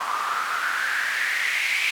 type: noise with band-pass filter sweep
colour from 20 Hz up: white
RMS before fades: -25 dBFS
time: 0-1.91 s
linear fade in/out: 10 ms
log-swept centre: 1100 to 2400 Hz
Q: 6.1
effects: none